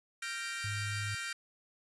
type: chord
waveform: sawtooth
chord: G minor seventh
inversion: third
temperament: equal with one note detuned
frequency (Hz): 1383.3 / 1568 / 1864.7 / 2349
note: F6 / G6 / Bb6 / D7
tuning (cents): -17 / 0 / 0 / 0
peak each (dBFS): -39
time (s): 0.22-1.33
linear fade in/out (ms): 5
type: tone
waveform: sine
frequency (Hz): 103.83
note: G#2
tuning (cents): 0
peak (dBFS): -36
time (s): 0.64-1.15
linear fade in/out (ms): 5
effects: resampled to 24000 Hz